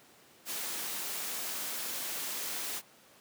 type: noise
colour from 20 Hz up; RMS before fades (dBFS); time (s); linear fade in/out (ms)
white; -37; 0.45-2.82; 50
effects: pink hiss -59 dBFS RMS until 3.2 s + high-pass 200 Hz 12 dB/octave